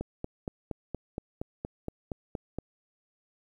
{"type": "click train", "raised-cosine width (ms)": 2, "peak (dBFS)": -20, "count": 12, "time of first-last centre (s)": [0.01, 2.586], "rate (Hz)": 4.27, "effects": ["10-bit"]}